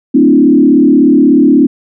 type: tone with frequency modulation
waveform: sine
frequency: 282.3 Hz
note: C#4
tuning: 32 cents sharp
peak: -3 dBFS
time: 0.14-1.67 s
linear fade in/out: 10 ms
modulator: 36.5 Hz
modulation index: 1.4
effects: none